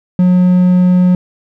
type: tone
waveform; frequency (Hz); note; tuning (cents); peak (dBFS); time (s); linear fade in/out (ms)
triangle; 180.9; F#3; -39; -4; 0.19-1.15; 2
effects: none